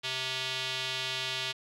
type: tone with band-pass filter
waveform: square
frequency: 130.2 Hz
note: C3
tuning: 8 cents flat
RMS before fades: -34 dBFS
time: 0.03-1.53 s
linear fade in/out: 20 ms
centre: 3400 Hz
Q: 2.3
effects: none